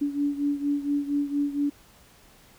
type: beating tone pair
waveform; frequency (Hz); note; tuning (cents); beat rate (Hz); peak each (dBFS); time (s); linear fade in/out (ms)
sine; 285.8 / 290.1; D4 / D4; -47 / -21; 4.3; -25 / -29; 0.01-1.7; 10
effects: pink hiss -55 dBFS RMS until 2.58 s